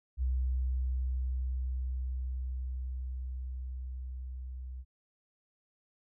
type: tone with level ramp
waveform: sine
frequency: 63.7 Hz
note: C2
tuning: 46 cents flat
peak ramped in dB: -27 to -39 dBFS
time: 0.17-4.85 s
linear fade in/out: 50 ms
effects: none